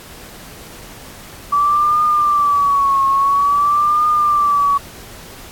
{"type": "tone with vibrato", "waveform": "sine", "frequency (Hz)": 1150, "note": "D6", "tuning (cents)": -37, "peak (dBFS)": -11, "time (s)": [1.52, 4.78], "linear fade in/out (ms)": 10, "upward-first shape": "triangle", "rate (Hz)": 0.49, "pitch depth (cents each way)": 100, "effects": ["pink hiss -37 dBFS RMS until 5.51 s", "AAC 64 kbps"]}